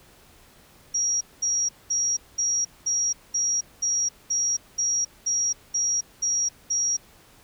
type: tone bursts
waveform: sine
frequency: 5680 Hz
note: F8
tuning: 28 cents sharp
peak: -21 dBFS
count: 13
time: 0.94-6.97 s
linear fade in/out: 10 ms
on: 270 ms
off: 210 ms
effects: pink hiss -54 dBFS RMS until 7.43 s